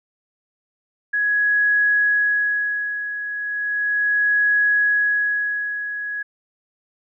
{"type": "tone with tremolo", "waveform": "sine", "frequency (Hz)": 1672, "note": "G#6", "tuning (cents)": 11, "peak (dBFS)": -14, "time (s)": [1.13, 6.23], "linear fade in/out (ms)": 10, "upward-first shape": "sine", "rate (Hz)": 0.36, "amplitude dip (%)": 70, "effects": []}